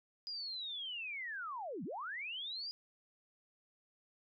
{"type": "linear two-way sweep", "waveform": "sine", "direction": "down then up", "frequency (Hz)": [4939, 148.6, 4939], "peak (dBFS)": -40, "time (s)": [0.27, 2.71], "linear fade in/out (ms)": 0, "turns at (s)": 1.84, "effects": []}